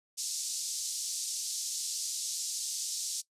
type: band-pass noise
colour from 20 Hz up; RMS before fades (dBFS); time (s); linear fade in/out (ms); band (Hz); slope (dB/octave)
white; -36; 0.17-3.22; 20; 4600 to 8300; 24
effects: noise-tail reverb RT60 0.1 s tail -19 dB re dry + resampled to 32000 Hz